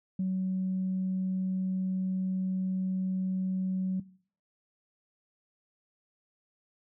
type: tone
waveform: sine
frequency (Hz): 187.3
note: F#3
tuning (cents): +21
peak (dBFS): -26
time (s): 0.19-4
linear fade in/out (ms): 5
effects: noise-tail reverb RT60 0.5 s tail -20 dB re dry + tanh soft clip ceiling -23 dBFS